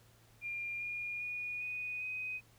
sine tone with pitch steps, 2400 / 2426 / 2453 / 2480 / 2508 Hz, D7 / D#7 / D#7 / D#7 / D#7, +37 / -44 / -25 / -6 / +13 cents, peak -37 dBFS, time 0.41-2.41 s, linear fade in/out 50 ms, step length 400 ms, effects added 113 Hz sine -64 dBFS peak until 2.58 s + pink hiss -66 dBFS RMS until 2.58 s

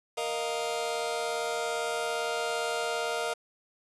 sawtooth chord, Bb suspended fourth, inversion none, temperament just, 466.2 / 621.6 / 699.2 Hz, Bb4 / Eb5 / F5, 0 / -2 / +2 cents, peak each -29 / -31 / -30 dBFS, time 0.17-3.34 s, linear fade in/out 10 ms, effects resampled to 24000 Hz + 8-bit

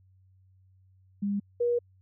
sine tone pair in turn, 201.7 / 479.7 Hz, G3 / A#4, +50 / +50 cents, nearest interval octave + minor third, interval 1500 cents, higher second, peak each -26 / -23 dBFS, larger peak second, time 1.22-1.4 / 1.6-1.79 s, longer second, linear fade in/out 10 ms, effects added 94 Hz sine -58 dBFS peak until 2.01 s

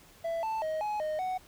triangle tone with pitch steps, 665 / 883 / 628 / 842 / 617 / 743 Hz, E5 / A5 / D#5 / G#5 / D#5 / F#5, +15 / +6 / +16 / +24 / -15 / +7 cents, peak -28 dBFS, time 0.24-1.38 s, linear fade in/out 10 ms, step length 190 ms, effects pink hiss -57 dBFS RMS until 1.47 s

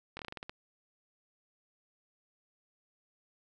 slowing click train, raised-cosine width 0.3 ms, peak -25 dBFS, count 9, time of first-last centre 0.17-0.495 s, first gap 22 ms, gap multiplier 1.17, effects none

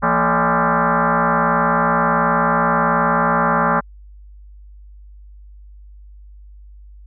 sine tone with frequency modulation, 169.3 Hz, E3, 46 cents sharp, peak -13 dBFS, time 0.02-3.81 s, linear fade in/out 20 ms, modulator 200 Hz, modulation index 7, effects added 50 Hz sine -38 dBFS peak until 7.06 s

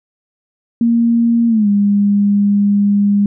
sine tone with pitch glide, 233.1 to 202.9 Hz, A#3 to G#3, 0 to -40 cents, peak -9 dBFS, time 0.81-3.26 s, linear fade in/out 2 ms, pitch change -240 cents, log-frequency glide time 1.48-1.68 s, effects none

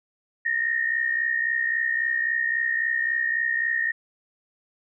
sine tone pair together, 1801 / 1864.7 Hz, A6 / A#6, +40 / 0 cents, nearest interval minor second, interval 60 cents, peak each -27 / -23 dBFS, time 0.45-3.92 s, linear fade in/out 10 ms, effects none

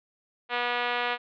5% pulse tone with high-pass filter, 242.6 Hz, B3, 31 cents flat, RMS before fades -28 dBFS, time 0.49-1.18 s, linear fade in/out 50 ms, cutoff 520 Hz, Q 1.1, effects resampled to 11025 Hz

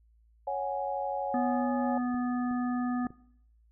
sine chord, C# suspended fourth, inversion none, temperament just, 554.4 / 739.2 / 831.5 Hz, C#5 / F#5 / G#5, 0 / -2 / +2 cents, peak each -34 / -35 / -33 dBFS, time 0.47-1.98 s, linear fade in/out 5 ms
harmonic tone, 246.9 Hz, B3, in tune, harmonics 1 / 3 / 5 / 7, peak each -28 / -38 / -41 / -45 dBFS, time 1.34-3.07 s, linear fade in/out 2 ms
clicks, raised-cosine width 3 ms, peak -35 dBFS, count 4, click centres 2.144 / 2.512 / 3.052 / 3.105 s
effects noise-tail reverb RT60 0.7 s tail -20 dB re dry + added 56 Hz sine -60 dBFS peak until 3.71 s

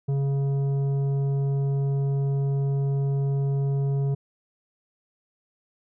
sine tone with tanh clipping, 138.59 Hz, C#3, in tune, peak -23 dBFS, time 0.08-4.15 s, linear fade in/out 10 ms, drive 9 dB, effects none

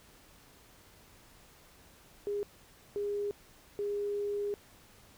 sine tone bursts at uneven times, 408.8 Hz, G#4, 27 cents flat, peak -31 dBFS, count 3, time 2.27-2.43 / 2.96-3.31 / 3.79-4.54 s, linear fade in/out 0 ms, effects pink hiss -59 dBFS RMS until 5.17 s

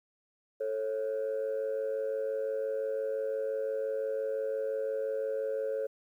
sine tone pair together, 440 / 545.8 Hz, A4 / C#5, 0 / -27 cents, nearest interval major third, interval 373 cents, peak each -32 / -31 dBFS, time 0.6-5.87 s, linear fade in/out 10 ms, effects tanh soft clip ceiling -26 dBFS + 11-bit

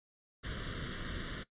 pink noise with comb filter, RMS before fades -40 dBFS, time 0.43-1.44 s, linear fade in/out 20 ms, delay 0.6 ms, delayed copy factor +0.95, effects noise-tail reverb RT60 0.1 s tail -17 dB re dry + resampled to 8000 Hz

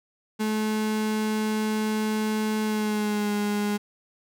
35% pulse tone with pitch glide, 215.7 to 206.8 Hz, A3 to G#3, -34 to -7 cents, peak -22 dBFS, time 0.39-3.78 s, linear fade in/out 20 ms, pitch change -73 cents, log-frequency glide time 2.63-3.33 s, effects none

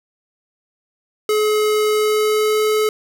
square tone with pitch glide, 425.8 to 429.3 Hz, G#4 to A4, +43 to -43 cents, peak -15 dBFS, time 1.29-2.89 s, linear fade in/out 2 ms, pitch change +14 cents, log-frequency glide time 1.87-2.65 s, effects none

